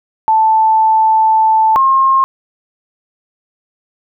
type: tone pair in turn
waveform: sine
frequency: 880 / 1069.5 Hz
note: A5 / C6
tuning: 0 / +38 cents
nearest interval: minor third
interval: 338 cents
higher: second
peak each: -7 dBFS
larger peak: neither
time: 0.28-1.76 / 1.76-2.24 s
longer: first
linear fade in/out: 0 ms
effects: none